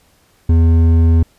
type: tone with hard clipping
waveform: sine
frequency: 82.5 Hz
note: E2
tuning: 2 cents sharp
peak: -9 dBFS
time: 0.49-1.23 s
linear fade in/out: 5 ms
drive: 8 dB
effects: pink hiss -54 dBFS RMS until 1.38 s + resampled to 32000 Hz